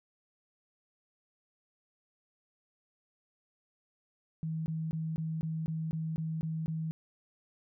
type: tone bursts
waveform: sine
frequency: 160 Hz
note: D#3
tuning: 49 cents sharp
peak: -32 dBFS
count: 10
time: 4.43-6.91 s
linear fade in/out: 0 ms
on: 230 ms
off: 20 ms
effects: none